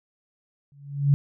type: tone with exponential growth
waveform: sine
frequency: 141.6 Hz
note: C#3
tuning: 37 cents sharp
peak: -12 dBFS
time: 0.72-1.14 s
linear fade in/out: 0 ms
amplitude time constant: 90 ms
effects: none